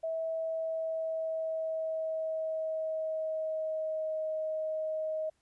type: tone with pitch glide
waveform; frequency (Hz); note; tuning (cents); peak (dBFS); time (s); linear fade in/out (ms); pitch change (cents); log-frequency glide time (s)
sine; 649 to 628; E5 to D#5; -27 to +16; -31; 0.03-5.3; 10; -57; 0.25-4.27
effects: pink hiss -75 dBFS RMS until 5.41 s + resampled to 24000 Hz